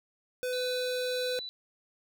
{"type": "tone", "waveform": "square", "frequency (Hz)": 502, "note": "B4", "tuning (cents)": 28, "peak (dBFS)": -31, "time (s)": [0.43, 1.39], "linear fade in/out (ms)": 0}
{"type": "tone with tremolo", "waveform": "sine", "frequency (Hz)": 3969, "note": "B7", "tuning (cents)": 8, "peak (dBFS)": -35, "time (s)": [0.53, 1.49], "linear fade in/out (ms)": 0, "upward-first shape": "sine", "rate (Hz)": 1.7, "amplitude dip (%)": 30}
{"effects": []}